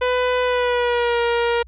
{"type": "tone with pitch glide", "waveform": "sawtooth", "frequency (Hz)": [499.2, 471.7], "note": ["B4", "A#4"], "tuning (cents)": [19, 20], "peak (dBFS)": -13, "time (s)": [0.01, 1.63], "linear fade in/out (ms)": 10, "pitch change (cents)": -99, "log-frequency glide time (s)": [0.43, 1.21], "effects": ["added 60 Hz sine -41 dBFS peak until 1.67 s", "resampled to 8000 Hz"]}